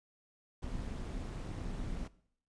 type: noise with amplitude modulation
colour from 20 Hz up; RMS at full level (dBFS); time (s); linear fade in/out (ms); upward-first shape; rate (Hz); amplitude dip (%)
brown; -37; 0.62-2.08; 10; sine; 215; 65
effects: noise-tail reverb RT60 0.6 s tail -19 dB re dry + resampled to 22050 Hz